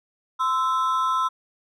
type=ring-modulated tone; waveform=triangle; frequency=1174.7 Hz; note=D6; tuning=in tune; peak=-15 dBFS; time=0.39-1.29 s; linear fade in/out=20 ms; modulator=143 Hz; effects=none

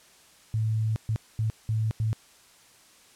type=tone bursts at uneven times; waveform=sine; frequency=110 Hz; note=A2; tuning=in tune; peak=-23 dBFS; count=5; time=0.54-0.96 / 1.09-1.16 / 1.39-1.5 / 1.69-1.91 / 2-2.13 s; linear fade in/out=0 ms; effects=white hiss -56 dBFS RMS until 3.15 s + low-pass 10000 Hz 12 dB/octave

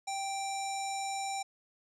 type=tone with low-pass filter; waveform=square; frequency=784 Hz; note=G5; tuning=in tune; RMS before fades=-36 dBFS; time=0.07-1.43 s; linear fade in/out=10 ms; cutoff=7600 Hz; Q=3.7; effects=none

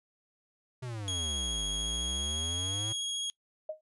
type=exponential two-way sweep; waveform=square; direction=down then up; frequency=130.81 to 48.9 to 112.2 Hz; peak=-37 dBFS; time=0.82-2.93 s; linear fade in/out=10 ms; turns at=1.67 s
type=tone with vibrato; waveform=sawtooth; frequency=3300 Hz; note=G#7; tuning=12 cents flat; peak=-29 dBFS; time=1.08-3.3 s; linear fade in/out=0 ms; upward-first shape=sine; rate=14 Hz; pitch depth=11 cents each way
type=tone with exponential decay; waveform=sine; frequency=622.3 Hz; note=D#5; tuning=in tune; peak=-30 dBFS; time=3.69-3.81 s; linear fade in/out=5 ms; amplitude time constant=25 ms
effects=noise-tail reverb RT60 0.1 s tail -24 dB re dry + resampled to 24000 Hz

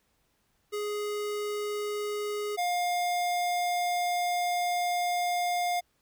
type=tone pair in turn; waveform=square; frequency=416.3 / 707.9 Hz; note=G#4 / F5; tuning=+4 / +23 cents; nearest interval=major sixth; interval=919 cents; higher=second; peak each=-31 / -27 dBFS; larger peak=second; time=0.72-2.57 / 2.57-5.81 s; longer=second; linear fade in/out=20 ms; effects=pink hiss -72 dBFS RMS until 6.01 s

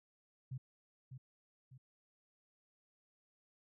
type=tone with echo; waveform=sine; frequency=130 Hz; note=C3; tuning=11 cents flat; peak=-40 dBFS; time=0.51-0.58 s; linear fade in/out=10 ms; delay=600 ms; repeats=2; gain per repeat=-7 dB; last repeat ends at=1.78 s; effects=none

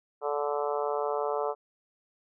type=harmonic tone; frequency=145.7 Hz; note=D3; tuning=13 cents flat; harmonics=3 / 4 / 5 / 6 / 7 / 8 / 9; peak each=-31 / -33 / -35 / -37 / -38 / -39 / -40 dBFS; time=0.21-1.55 s; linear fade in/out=50 ms; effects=none

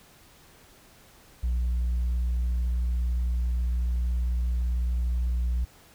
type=tone with vibrato; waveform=sine; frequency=60.5 Hz; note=B1; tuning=35 cents flat; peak=-21 dBFS; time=1.43-5.65 s; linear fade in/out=10 ms; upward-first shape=sine; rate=18 Hz; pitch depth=14 cents each way; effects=tanh soft clip ceiling -22 dBFS + pink hiss -55 dBFS RMS until 5.94 s

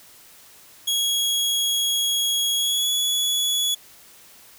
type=tone with pitch glide; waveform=sawtooth; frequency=3319 to 3393 Hz; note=G#7 to G#7; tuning=-2 to +36 cents; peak=-17 dBFS; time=0.87-3.75 s; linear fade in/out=10 ms; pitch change=+38 cents; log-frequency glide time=2.56-2.9 s; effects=white hiss -49 dBFS RMS until 4.58 s

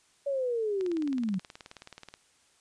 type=linear sweep; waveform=sine; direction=down; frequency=570 to 177.7 Hz; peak=-27 dBFS; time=0.26-1.39 s; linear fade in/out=10 ms
type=click train; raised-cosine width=0.2 ms; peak=-27 dBFS; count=26; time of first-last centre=0.81-2.14 s; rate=18.8 Hz
effects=white hiss -65 dBFS RMS until 2.6 s + resampled to 22050 Hz

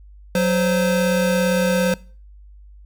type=tone pair together; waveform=square; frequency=185 / 517.4 Hz; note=F#3 / C5; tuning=0 / -19 cents; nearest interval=octave + tritone; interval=1781 cents; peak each=-19 / -20 dBFS; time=0.35-1.94 s; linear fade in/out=2 ms; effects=noise-tail reverb RT60 0.4 s tail -22 dB re dry + added 50 Hz sine -41 dBFS peak until 2.85 s

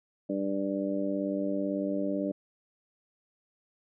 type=harmonic tone; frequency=98 Hz; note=G2; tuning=in tune; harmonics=2 / 3 / 4 / 5 / 6; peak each=-34 / -31 / -40 / -39 / -34 dBFS; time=0.29-2.32 s; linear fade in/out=10 ms; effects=none

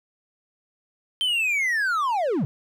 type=linear sweep; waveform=triangle; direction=down; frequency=3136 to 115.7 Hz; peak=-19 dBFS; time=1.21-2.45 s; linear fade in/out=0 ms; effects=none

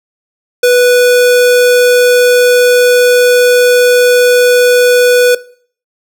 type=tone; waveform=square; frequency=492.5 Hz; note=B4; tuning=5 cents flat; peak=-5 dBFS; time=0.63-5.35 s; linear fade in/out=5 ms; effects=noise-tail reverb RT60 0.5 s tail -19 dB re dry

